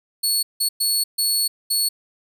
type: tone bursts at uneven times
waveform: 20% pulse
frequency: 4400 Hz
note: C#8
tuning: 14 cents flat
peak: -12 dBFS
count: 5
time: 0.23-0.43 / 0.6-0.69 / 0.8-1.04 / 1.18-1.48 / 1.7-1.89 s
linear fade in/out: 10 ms
effects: none